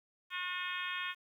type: harmonic tone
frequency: 361.1 Hz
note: F#4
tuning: 42 cents flat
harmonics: 3 / 4 / 5 / 6 / 7 / 8 / 9 / 10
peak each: -43 / -43 / -42 / -46 / -42 / -49 / -44 / -50 dBFS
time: 0.3-1.15 s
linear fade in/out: 50 ms
effects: 11-bit